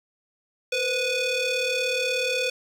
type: ring-modulated tone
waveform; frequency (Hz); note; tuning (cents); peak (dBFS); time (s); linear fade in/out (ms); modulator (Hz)
sawtooth; 987.8; B5; 0; -16; 0.72-2.5; 5; 1500
effects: low-pass 7000 Hz 12 dB/octave + 8-bit